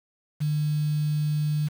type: tone with quantisation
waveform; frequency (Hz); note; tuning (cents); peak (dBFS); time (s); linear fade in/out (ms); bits
sine; 150; D3; +37; -22; 0.4-1.69; 20; 7
effects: none